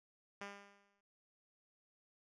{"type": "tone with exponential decay", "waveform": "5% pulse", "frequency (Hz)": 200.9, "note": "G3", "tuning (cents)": 43, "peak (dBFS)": -32, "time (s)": [0.41, 1.01], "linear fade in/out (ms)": 5, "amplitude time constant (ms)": 130, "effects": ["low-pass 5000 Hz 12 dB/octave"]}